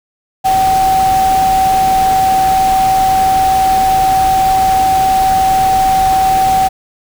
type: tone in noise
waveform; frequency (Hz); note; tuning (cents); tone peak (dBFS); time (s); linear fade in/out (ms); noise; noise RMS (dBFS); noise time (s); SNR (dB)
sine; 763; G5; -47; -8; 0.44-6.69; 20; pink; -22; 0.44-6.69; +11
effects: none